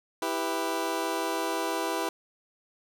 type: chord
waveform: 20% pulse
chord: E minor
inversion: none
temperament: just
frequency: 329.6 / 395.6 / 494.4 Hz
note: E4 / G4 / B4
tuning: 0 / +16 / +2 cents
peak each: -27 / -28 / -29 dBFS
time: 0.22-2.09 s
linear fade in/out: 2 ms
effects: none